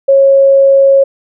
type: tone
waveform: sine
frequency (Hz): 547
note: C#5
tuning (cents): -23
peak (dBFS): -3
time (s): 0.08-1.04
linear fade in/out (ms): 10
effects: none